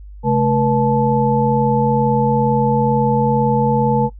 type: tone cluster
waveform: sine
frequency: 135.1 / 217.3 / 482 / 870 Hz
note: C#3 / A3 / B4 / A5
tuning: -44 / -21 / -42 / -20 cents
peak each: -18 dBFS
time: 0.23-4.1 s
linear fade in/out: 50 ms
effects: noise-tail reverb RT60 0.1 s tail -20 dB re dry + added 50 Hz sine -33 dBFS peak until 4.19 s